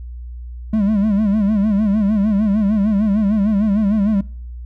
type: tone with vibrato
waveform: triangle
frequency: 207.7 Hz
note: G#3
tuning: in tune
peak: -11 dBFS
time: 0.73-4.21 s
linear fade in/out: 5 ms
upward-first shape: sine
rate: 6.6 Hz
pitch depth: 110 cents each way
effects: noise-tail reverb RT60 0.6 s tail -25 dB re dry + added 60 Hz sine -28 dBFS peak until 4.65 s